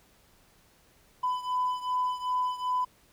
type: beating tone pair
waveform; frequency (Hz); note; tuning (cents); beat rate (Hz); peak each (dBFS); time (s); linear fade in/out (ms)
triangle; 1001 / 1003.6; B5 / B5; +23 / +28; 2.6; -26 / -29; 1.23-2.85; 10
effects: tanh soft clip ceiling -21 dBFS + pink hiss -62 dBFS RMS until 3.12 s